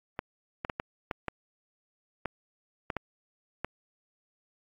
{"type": "clicks", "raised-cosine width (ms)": 0.5, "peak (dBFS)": -16, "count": 10, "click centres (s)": [0.191, 0.649, 0.698, 0.799, 1.112, 1.283, 2.257, 2.902, 2.967, 3.646], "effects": ["AAC 64 kbps"]}